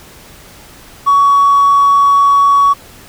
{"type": "tone with hard clipping", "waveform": "sine", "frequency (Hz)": 1124, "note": "C#6", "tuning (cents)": 24, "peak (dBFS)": -6, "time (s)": [1.06, 2.74], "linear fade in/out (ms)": 20, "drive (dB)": 1, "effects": ["pink hiss -38 dBFS RMS until 3.08 s"]}